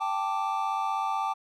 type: chord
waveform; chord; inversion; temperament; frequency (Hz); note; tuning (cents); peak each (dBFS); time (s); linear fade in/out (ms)
triangle; G suspended second; none; equal; 784 / 880 / 1174.7; G5 / A5 / D6; 0 / 0 / 0; -29; 0-1.34; 20
effects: none

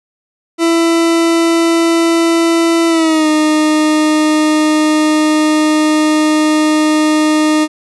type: tone with pitch glide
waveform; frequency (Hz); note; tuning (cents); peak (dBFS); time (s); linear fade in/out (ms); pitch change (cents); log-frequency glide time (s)
40% pulse; 333.2 to 307.3; E4 to D#4; +19 to -21; -8; 0.58-7.68; 50; -140; 2.88-3.28
effects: resampled to 24000 Hz

